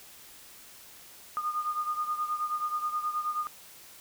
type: beating tone pair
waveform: sine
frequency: 1220 / 1229.4 Hz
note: D#6 / D#6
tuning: -34 / -21 cents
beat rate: 9.4 Hz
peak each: -30 / -35 dBFS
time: 1.37-3.47 s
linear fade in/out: 0 ms
effects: white hiss -51 dBFS RMS until 4 s